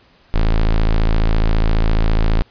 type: tone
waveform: square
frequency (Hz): 27.31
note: A0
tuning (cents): -12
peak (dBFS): -12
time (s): 0.34-2.42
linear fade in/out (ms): 0
effects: pink hiss -52 dBFS RMS until 2.5 s + resampled to 11025 Hz